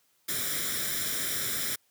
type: noise with comb filter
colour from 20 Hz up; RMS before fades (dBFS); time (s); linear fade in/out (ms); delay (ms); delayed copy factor
white; -31; 0.28-1.76; 10; 0.55; +0.75
effects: white hiss -69 dBFS RMS until 1.9 s + high-pass 80 Hz 12 dB/octave